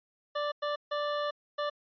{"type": "tone bursts at uneven times", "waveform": "25% pulse", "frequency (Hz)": 587.3, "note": "D5", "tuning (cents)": 0, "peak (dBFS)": -26, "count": 4, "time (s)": [[0.35, 0.52], [0.62, 0.76], [0.91, 1.31], [1.58, 1.7]], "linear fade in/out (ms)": 10, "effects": ["resampled to 11025 Hz"]}